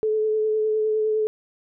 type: tone with vibrato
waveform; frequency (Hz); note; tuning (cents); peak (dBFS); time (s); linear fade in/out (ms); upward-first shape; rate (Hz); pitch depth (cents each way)
sine; 432.4; A4; -30; -19; 0.03-1.27; 0; triangle; 9.8; 20
effects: none